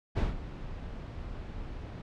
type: noise with ADSR envelope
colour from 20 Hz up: brown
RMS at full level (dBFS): -26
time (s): 0.15-2.02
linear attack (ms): 28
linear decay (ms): 160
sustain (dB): -14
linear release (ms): 7
effects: low-pass 4000 Hz 12 dB/octave